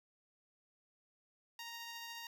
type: tone with tremolo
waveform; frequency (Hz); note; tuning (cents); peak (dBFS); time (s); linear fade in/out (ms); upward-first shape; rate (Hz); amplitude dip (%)
10% pulse; 932.3; A#5; 0; -36; 1.59-2.27; 2; triangle; 14; 25
effects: none